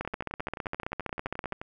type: two click trains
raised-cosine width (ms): 0.5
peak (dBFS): -22 / -16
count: 19 / 24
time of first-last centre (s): 0.05-1.615 / 0.01-1.523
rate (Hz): 11.5 / 15.2
effects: none